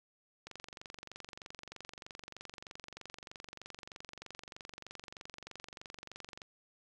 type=click train; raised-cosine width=0.2 ms; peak=-29 dBFS; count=139; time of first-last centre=0.47-6.418 s; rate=23.2 Hz; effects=none